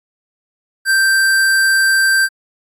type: tone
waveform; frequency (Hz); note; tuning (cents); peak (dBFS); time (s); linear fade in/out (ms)
square; 1568; G6; 0; -11; 0.85-2.29; 50
effects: AAC 64 kbps